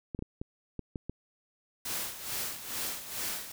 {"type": "clicks", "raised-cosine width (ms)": 3, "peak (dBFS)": -23, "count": 7, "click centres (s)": [0.148, 0.191, 0.224, 0.415, 0.793, 0.958, 1.096]}
{"type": "noise with tremolo", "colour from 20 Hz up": "white", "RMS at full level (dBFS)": -34, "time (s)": [1.85, 3.52], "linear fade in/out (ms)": 5, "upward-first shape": "sine", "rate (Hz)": 2.3, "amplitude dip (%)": 70}
{"effects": []}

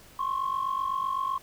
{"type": "tone pair together", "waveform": "sine", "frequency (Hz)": [1052.1, 1100], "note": ["C6", "C#6"], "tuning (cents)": [9, -14], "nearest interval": "minor second", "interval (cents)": 77, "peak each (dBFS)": -28, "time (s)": [0.19, 1.38], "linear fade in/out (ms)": 5, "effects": ["tanh soft clip ceiling -22 dBFS", "pink hiss -53 dBFS RMS until 1.42 s"]}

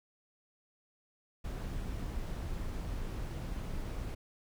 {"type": "noise", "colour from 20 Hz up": "brown", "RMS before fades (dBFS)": -38, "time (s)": [1.44, 4.15], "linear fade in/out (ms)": 10, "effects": []}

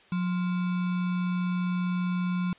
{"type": "tone with sample-and-hold", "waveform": "sine", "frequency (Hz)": 180, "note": "F#3", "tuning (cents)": -47, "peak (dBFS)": -25, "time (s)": [0.12, 2.53], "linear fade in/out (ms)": 2, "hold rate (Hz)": 1225, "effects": ["white hiss -57 dBFS RMS until 2.58 s", "resampled to 8000 Hz"]}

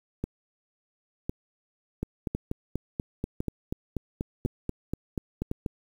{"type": "two click trains", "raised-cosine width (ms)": 3, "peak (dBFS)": [-16, -16], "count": [16, 6], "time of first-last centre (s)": [[2.03, 5.662], [0.24, 5.514]], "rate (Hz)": [4.13, 0.948], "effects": ["8-bit"]}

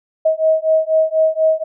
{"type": "beating tone pair", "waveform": "sine", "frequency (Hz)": [633, 637.1], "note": ["D#5", "D#5"], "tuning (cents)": [30, 41], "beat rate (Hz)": 4.1, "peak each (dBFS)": -15, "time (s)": [0.25, 1.64], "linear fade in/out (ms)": 10, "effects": []}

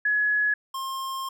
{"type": "tone pair in turn", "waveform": ["sine", "square"], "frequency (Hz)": [1690, 1064.8], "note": ["G#6", "C6"], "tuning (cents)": [30, 30], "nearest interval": "minor sixth", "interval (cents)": 800, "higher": "first", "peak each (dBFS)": [-20, -30], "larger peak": "first", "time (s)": [[0.05, 0.54], [0.74, 1.29]], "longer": "second", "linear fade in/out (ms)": 5, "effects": []}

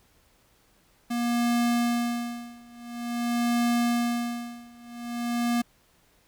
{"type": "tone with tremolo", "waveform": "square", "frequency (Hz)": 238.1, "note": "A#3", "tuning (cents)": 37, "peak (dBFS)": -22, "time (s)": [1.1, 5.62], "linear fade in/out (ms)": 10, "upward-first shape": "sine", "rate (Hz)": 0.48, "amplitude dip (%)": 95, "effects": ["pink hiss -63 dBFS RMS until 6.27 s"]}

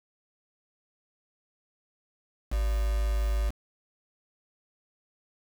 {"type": "tone with quantisation", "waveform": "sine", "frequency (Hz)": 53, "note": "G#1", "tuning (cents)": 36, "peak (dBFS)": -24, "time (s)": [2.51, 3.51], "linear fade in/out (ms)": 20, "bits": 6, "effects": []}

